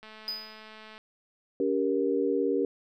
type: click train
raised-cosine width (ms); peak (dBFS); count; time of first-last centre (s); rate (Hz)
0.3; -32; 207; 0.03-0.979; 217
type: tone with exponential decay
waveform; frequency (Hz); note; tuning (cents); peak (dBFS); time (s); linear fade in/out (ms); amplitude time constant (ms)
triangle; 4978; D#8; 0; -27; 0.28-0.69; 1; 88
type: chord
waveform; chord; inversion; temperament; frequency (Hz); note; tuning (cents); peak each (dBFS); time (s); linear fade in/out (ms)
sine; G diminished; second; just; 282.2 / 392 / 470.4; Db4 / G4 / Bb4; +31 / 0 / +16; -29 / -28 / -28; 1.6-2.65; 2
effects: none